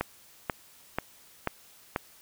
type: click train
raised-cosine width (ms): 0.5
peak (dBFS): -12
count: 5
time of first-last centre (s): 0.01-1.961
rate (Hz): 2.05
effects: white hiss -56 dBFS RMS until 2.21 s